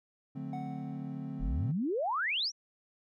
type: chord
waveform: triangle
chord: D dominant seventh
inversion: none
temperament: equal with one note detuned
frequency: 146.83 / 181.09 / 220 / 261.6 Hz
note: D3 / F#3 / A3 / C4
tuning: 0 / -37 / 0 / 0 cents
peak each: -39 / -43 / -42 / -39 dBFS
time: 0.35-1.72 s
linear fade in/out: 10 ms
type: tone with exponential decay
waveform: triangle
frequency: 740 Hz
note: F#5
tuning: in tune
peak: -36 dBFS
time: 0.53-1.5 s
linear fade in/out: 2 ms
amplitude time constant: 210 ms
type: exponential sweep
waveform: sine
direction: up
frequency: 34.04 to 6070 Hz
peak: -29 dBFS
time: 1.39-2.52 s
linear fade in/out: 50 ms
effects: none